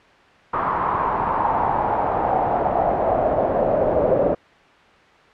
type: noise with band-pass filter sweep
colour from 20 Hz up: brown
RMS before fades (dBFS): -20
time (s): 0.53-4.35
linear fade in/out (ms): 10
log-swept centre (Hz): 1100 to 540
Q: 4.7
effects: white hiss -49 dBFS RMS until 5.33 s + low-pass 2000 Hz 12 dB/octave